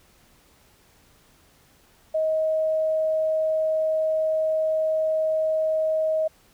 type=tone; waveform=sine; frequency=631 Hz; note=D#5; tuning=24 cents sharp; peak=-20 dBFS; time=2.14-6.28 s; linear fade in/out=10 ms; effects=pink hiss -58 dBFS RMS until 6.53 s